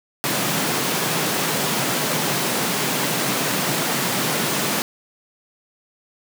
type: high-pass noise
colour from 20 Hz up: pink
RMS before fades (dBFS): -22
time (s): 0.24-4.82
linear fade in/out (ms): 0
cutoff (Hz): 130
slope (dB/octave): 48
effects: none